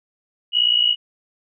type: tone pair together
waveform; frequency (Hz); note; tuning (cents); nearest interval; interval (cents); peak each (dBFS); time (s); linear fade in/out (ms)
sine; 2884 / 2943; F#7 / F#7; -45 / -10; unison; 35; -17; 0.52-0.96; 50
effects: none